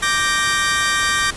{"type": "chord", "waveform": "sawtooth", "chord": "G minor", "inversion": "second", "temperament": "equal", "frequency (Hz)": [1174.7, 1568, 1864.7], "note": ["D6", "G6", "Bb6"], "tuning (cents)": [0, 0, 0], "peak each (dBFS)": -17, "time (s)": [0.02, 1.31], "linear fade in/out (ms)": 10, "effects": ["pink hiss -33 dBFS RMS until 1.36 s", "resampled to 24000 Hz"]}